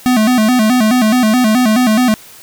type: tone with vibrato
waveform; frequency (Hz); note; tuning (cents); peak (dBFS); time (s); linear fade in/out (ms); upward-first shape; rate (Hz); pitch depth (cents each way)
square; 233.1; A#3; 0; -9; 0.06-2.14; 0; square; 4.7; 130
effects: white hiss -38 dBFS RMS until 2.42 s